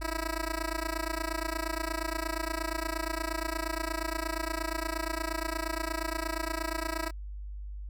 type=tone with amplitude modulation; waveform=10% pulse; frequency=324.4 Hz; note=E4; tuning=28 cents flat; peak=-20 dBFS; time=0.01-7.11 s; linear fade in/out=20 ms; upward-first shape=sine; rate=28.5 Hz; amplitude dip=95%; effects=added 50 Hz sine -37 dBFS peak until 7.89 s